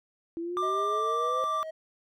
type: exponential sweep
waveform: sine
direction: up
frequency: 330 to 525 Hz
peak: -31 dBFS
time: 0.37-1.44 s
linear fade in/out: 0 ms
type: tone with pitch glide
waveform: triangle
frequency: 1187 to 1174.7 Hz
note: D6 to D6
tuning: +18 to 0 cents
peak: -25 dBFS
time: 0.57-1.63 s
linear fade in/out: 0 ms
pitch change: -18 cents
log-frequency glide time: 0.87-1.08 s
type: tone with tremolo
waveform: triangle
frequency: 635 Hz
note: D#5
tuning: 35 cents sharp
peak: -32 dBFS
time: 0.62-1.71 s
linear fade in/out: 10 ms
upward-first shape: sine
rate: 6.7 Hz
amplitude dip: 40%
effects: none